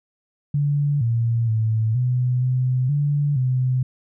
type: tone with pitch steps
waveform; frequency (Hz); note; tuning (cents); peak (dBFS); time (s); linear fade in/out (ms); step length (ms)
sine; 144.4 / 116.1 / 110.7 / 125.2 / 127.5 / 144.9 / 128; D3 / A#2 / A2 / B2 / C3 / D3 / C3; -29 / -7 / +11 / +24 / -44 / -23 / -38; -17; 0.54-3.83; 5; 470
effects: none